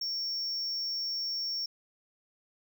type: tone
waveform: triangle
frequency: 5480 Hz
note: F8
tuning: 34 cents flat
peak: -30 dBFS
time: 0.01-1.66 s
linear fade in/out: 5 ms
effects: none